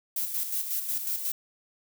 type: noise with tremolo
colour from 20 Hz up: violet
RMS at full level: -29 dBFS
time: 0.16-1.32 s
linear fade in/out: 5 ms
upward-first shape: square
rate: 5.5 Hz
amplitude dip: 50%
effects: none